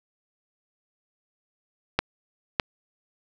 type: clicks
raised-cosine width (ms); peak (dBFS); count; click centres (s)
0.3; -4; 2; 1.99 / 2.598
effects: none